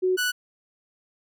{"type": "tone pair in turn", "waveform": ["sine", "sawtooth"], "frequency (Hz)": [370, 1480], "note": ["F#4", "F#6"], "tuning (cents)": [0, 0], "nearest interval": "2 octaves", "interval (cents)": 2400, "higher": "second", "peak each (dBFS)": -19, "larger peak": "neither", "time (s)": [[0.02, 0.17], [0.17, 0.32]], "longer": "neither", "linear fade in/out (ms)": 20, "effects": []}